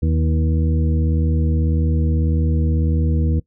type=harmonic tone with a mistuned harmonic; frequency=80 Hz; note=D#2; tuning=49 cents sharp; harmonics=1 / 2 / 3 / 4 / 6; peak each=-16 / -22 / -26 / -28 / -32 dBFS; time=0.02-3.4 s; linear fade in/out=10 ms; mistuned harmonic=2; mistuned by=-19 cents; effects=noise-tail reverb RT60 0.1 s tail -20 dB re dry